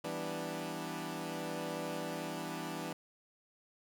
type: chord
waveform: 15% pulse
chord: E minor seventh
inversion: none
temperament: equal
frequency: 164.81 / 196 / 246.9 / 293.7 Hz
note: E3 / G3 / B3 / D4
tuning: 0 / 0 / 0 / 0 cents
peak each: -36 / -39 / -39 / -36 dBFS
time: 0.04-2.93 s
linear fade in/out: 5 ms
effects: none